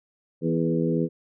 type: harmonic tone with a mistuned harmonic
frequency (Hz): 82.4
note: E2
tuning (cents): 0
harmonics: 2 / 3 / 4 / 5 / 6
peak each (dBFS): -25 / -27 / -28 / -29 / -30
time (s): 0.41-1.09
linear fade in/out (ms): 50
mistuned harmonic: 5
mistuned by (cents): +21
effects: none